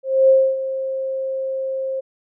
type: tone with ADSR envelope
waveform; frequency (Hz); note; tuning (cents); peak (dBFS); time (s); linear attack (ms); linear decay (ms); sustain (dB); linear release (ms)
sine; 531; C5; +25; -8; 0.03-2.01; 260; 270; -13; 18
effects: none